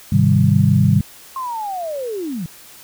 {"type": "chord", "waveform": "sine", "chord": "Ab major seventh", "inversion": "none", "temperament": "equal", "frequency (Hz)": [103.83, 130.81, 155.56, 196], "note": ["Ab2", "C3", "Eb3", "G3"], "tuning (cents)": [0, 0, 0, 0], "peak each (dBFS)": -16, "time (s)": [0.12, 1.01], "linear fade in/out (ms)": 5}
{"type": "linear sweep", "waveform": "sine", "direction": "down", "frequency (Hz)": [1075, 150], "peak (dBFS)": -22, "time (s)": [1.36, 2.46], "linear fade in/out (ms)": 2}
{"effects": ["white hiss -42 dBFS RMS until 2.83 s"]}